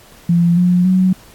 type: tone with pitch steps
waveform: sine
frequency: 171.4 / 178.47 / 185.84 Hz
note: F3 / F3 / F#3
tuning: -32 / +38 / +8 cents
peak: -9 dBFS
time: 0.29-1.13 s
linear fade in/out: 5 ms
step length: 280 ms
effects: pink hiss -44 dBFS RMS until 1.34 s + AAC 64 kbps